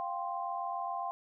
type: chord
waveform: sine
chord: F suspended second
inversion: none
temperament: just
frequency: 698.5 / 785.8 / 1047.7 Hz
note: F5 / G5 / C6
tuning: 0 / +4 / +2 cents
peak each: -38 / -38 / -38 dBFS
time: 0-1.11 s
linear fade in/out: 0 ms
effects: none